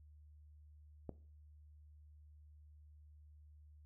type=click; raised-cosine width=2 ms; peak=-30 dBFS; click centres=1.093 s; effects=noise-tail reverb RT60 0.4 s tail -18 dB re dry + added 75 Hz sine -58 dBFS peak until 3.85 s